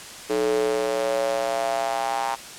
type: tone with high-pass filter sweep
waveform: square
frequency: 61.74 Hz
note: B1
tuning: in tune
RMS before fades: -24 dBFS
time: 0.29-2.36 s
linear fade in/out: 20 ms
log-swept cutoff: 390 to 870 Hz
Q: 5.7
effects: white hiss -39 dBFS RMS until 2.58 s + low-pass 9000 Hz 12 dB/octave